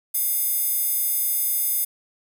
square tone with high-pass filter, 712 Hz, F5, 33 cents sharp, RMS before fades -23 dBFS, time 0.14-1.85 s, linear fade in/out 10 ms, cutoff 12000 Hz, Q 2.1, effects none

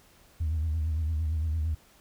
sine tone with vibrato, 78.9 Hz, D#2, 25 cents sharp, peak -24 dBFS, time 0.4-1.75 s, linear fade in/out 10 ms, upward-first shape triangle, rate 8.8 Hz, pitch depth 94 cents each way, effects tanh soft clip ceiling -23 dBFS + pink hiss -59 dBFS RMS until 2 s

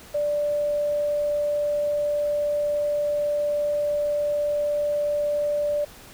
sine tone, 587.3 Hz, D5, in tune, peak -21 dBFS, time 0.14-5.85 s, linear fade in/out 10 ms, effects pink hiss -46 dBFS RMS until 6.13 s

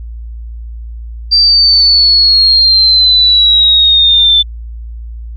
sine linear sweep, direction down, 4699 to 3519 Hz, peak -4 dBFS, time 1.31-4.43 s, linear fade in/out 20 ms, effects added 57 Hz sine -22 dBFS peak until 5.36 s

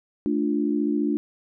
sine chord, D minor, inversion second, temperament equal, 220 / 293.7 / 349.2 Hz, A3 / D4 / F4, 0 / 0 / 0 cents, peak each -26 / -23 / -28 dBFS, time 0.26-1.17 s, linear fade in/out 0 ms, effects none

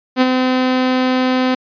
sawtooth tone with ADSR envelope, 256.2 Hz, C4, 36 cents flat, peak -4 dBFS, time 0.16-1.55 s, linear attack 53 ms, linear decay 32 ms, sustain -5 dB, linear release 9 ms, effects resampled to 11025 Hz

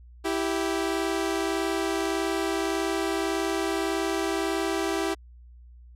sawtooth tone pair together, 328.6 / 390.3 Hz, E4 / G4, -5 / -8 cents, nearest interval minor third, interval 297 cents, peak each -24 dBFS, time 0.24-5.15 s, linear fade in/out 20 ms, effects added 60 Hz sine -46 dBFS peak until 5.95 s + low-pass 11000 Hz 12 dB/octave

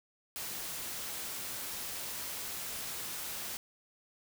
white noise, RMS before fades -40 dBFS, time 0.36-3.57 s, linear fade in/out 0 ms, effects none

